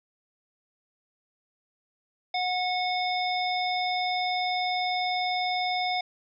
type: harmonic tone with a mistuned harmonic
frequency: 730 Hz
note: F#5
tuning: 24 cents flat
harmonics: 1 / 3 / 5 / 7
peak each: -27 / -32 / -34 / -35 dBFS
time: 2.34-6.01 s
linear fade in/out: 5 ms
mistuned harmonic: 5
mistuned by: -19 cents
effects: none